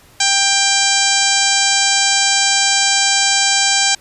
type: harmonic tone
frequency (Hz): 790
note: G5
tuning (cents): +13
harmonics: 1 / 2 / 3 / 4 / 5 / 6 / 7 / 8 / 9 / 10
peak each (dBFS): -21 / -21 / -21 / -21 / -21 / -21 / -21 / -21 / -21 / -21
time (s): 0.2-3.95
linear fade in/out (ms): 5
effects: pink hiss -47 dBFS RMS until 4 s + resampled to 32000 Hz